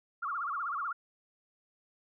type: tone with vibrato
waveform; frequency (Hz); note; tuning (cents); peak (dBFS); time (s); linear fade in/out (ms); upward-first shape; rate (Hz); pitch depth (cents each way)
sine; 1251; D#6; +9; -32; 0.22-0.93; 10; sine; 16; 220
effects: none